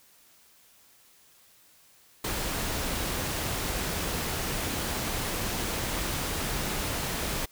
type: noise with ADSR envelope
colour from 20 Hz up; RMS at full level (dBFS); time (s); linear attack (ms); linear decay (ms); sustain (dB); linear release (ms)
pink; -28; 2.24-7.46; 8; 5; -3; 13
effects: white hiss -59 dBFS RMS until 7.51 s